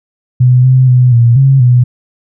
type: tone with pitch steps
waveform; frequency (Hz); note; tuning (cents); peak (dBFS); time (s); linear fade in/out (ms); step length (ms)
sine; 125.6 / 129.4 / 125.5 / 118 / 135.3 / 123.5; B2 / C3 / B2 / A#2 / C#3 / B2; +30 / -19 / +28 / +22 / -42 / 0; -3; 0.4-1.84; 10; 240
effects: none